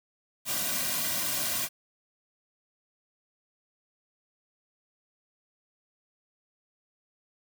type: noise with comb filter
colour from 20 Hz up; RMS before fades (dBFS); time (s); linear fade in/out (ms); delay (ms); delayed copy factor
white; -30; 0.45-1.69; 50; 2.3; -0.9
effects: none